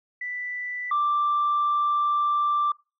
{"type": "tone pair in turn", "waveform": "sine", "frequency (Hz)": [1979, 1176.7], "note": ["B6", "D6"], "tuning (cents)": [3, 3], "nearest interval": "major sixth", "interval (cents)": 900, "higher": "first", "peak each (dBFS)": [-29, -19], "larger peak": "second", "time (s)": [[0.21, 0.91], [0.91, 2.72]], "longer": "second", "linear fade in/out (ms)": 5, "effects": ["noise-tail reverb RT60 0.3 s tail -25 dB re dry", "tanh soft clip ceiling -17 dBFS"]}